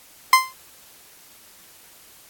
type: tone with exponential decay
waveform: 30% pulse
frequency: 1040 Hz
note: C6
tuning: 11 cents flat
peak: -4 dBFS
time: 0.33-0.53 s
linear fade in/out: 2 ms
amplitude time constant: 42 ms
effects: white hiss -49 dBFS RMS until 2.29 s + AAC 64 kbps